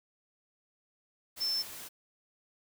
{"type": "tone in noise", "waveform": "sine", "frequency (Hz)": 5310, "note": "E8", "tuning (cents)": 12, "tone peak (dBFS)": -29, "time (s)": [1.4, 1.63], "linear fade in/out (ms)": 20, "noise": "white", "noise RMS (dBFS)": -45, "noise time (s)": [1.36, 1.89], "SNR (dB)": 13, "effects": []}